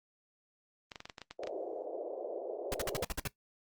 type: clicks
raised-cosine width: 0.2 ms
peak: -26 dBFS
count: 10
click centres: 0.918 / 0.958 / 1.004 / 1.055 / 1.098 / 1.182 / 1.217 / 1.31 / 1.435 / 1.472 s
type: band-pass noise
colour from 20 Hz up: white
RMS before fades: -40 dBFS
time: 1.39-3.05 s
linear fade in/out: 5 ms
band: 360 to 640 Hz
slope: 48 dB/octave
type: noise bursts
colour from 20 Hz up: pink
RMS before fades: -35 dBFS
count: 8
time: 2.72-3.273 s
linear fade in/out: 0 ms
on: 21 ms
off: 55 ms
effects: noise-tail reverb RT60 0.1 s tail -17 dB re dry + Opus 32 kbps